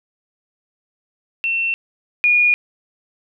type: tone pair in turn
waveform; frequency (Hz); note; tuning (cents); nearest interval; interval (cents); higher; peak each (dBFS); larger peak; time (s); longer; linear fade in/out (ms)
sine; 2700 / 2440; E7 / D#7; +41 / -34; major second; 175; first; -17 / -11; second; 1.44-1.74 / 2.24-2.54; neither; 0
effects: none